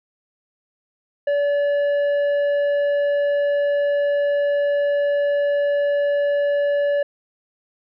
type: tone with tanh clipping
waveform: triangle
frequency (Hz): 574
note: D5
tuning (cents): -40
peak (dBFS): -18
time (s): 1.27-7.03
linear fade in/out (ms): 5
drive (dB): 11
effects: none